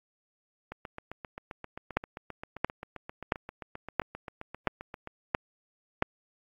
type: two click trains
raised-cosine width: 0.5 ms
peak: -24 / -9 dBFS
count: 34 / 7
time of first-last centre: 0.72-5.074 / 1.97-6.024 s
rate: 7.58 / 1.48 Hz
effects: AAC 64 kbps